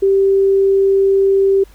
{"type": "tone", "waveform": "sine", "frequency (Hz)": 390.4, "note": "G4", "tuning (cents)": -7, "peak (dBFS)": -9, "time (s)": [0.02, 1.64], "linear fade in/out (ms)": 10, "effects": ["added 50 Hz sine -41 dBFS peak until 1.74 s", "pink hiss -50 dBFS RMS until 1.74 s"]}